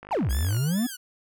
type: click train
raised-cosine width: 0.5 ms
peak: -26 dBFS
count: 28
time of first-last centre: 0.03-0.567 s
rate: 50.3 Hz
type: exponential two-way sweep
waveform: triangle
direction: down then up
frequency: 1053 to 60 to 260.9 Hz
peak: -20 dBFS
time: 0.11-0.87 s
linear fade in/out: 10 ms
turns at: 0.31 s
type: tone with vibrato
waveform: 5% pulse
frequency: 1573 Hz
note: G6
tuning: 6 cents sharp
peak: -24 dBFS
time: 0.29-0.97 s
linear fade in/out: 20 ms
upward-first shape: sine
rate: 2.4 Hz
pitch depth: 200 cents each way
effects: none